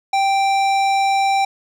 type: tone with hard clipping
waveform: triangle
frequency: 784 Hz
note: G5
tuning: in tune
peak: -16 dBFS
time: 0.13-1.45 s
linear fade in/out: 5 ms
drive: 18 dB
effects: none